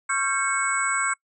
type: tone cluster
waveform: sine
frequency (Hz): 1099 / 1365 / 1588 / 2201 / 7950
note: C#6 / F6 / G6 / C#7 / B8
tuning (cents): -15 / -40 / +22 / -13 / +10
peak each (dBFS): -28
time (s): 0.09-1.14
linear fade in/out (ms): 10
effects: noise-tail reverb RT60 0.1 s tail -26 dB re dry